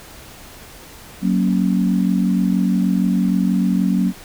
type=chord; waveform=sine; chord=F# major; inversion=none; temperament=equal with one note detuned; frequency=186.71 / 233.1 / 277.2 Hz; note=F#3 / A#3 / C#4; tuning=+16 / 0 / 0 cents; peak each=-16 / -20 / -22 dBFS; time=1.21-4.13 s; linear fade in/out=50 ms; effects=pink hiss -40 dBFS RMS until 4.24 s